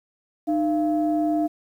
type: tone pair together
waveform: sine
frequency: 305.6 / 686 Hz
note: D#4 / F5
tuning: -31 / -31 cents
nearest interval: octave + major second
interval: 1400 cents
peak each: -20 / -24 dBFS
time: 0.47-1.48 s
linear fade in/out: 20 ms
effects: tanh soft clip ceiling -12 dBFS + 9-bit